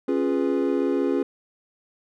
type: chord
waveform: triangle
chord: C# dominant seventh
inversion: none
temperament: equal with one note detuned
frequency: 273.5 / 349.2 / 415.3 / 493.9 Hz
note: C#4 / E#4 / G#4 / B4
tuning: -23 / 0 / 0 / 0 cents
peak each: -22 / -24 / -24 / -28 dBFS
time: 0.08-1.23 s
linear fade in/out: 5 ms
effects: none